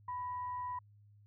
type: tone with frequency modulation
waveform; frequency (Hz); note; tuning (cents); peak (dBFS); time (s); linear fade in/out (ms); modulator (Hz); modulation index
sine; 993; B5; +9; -37; 0.08-0.79; 5; 908; 0.2
effects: added 103 Hz sine -59 dBFS peak until 1.26 s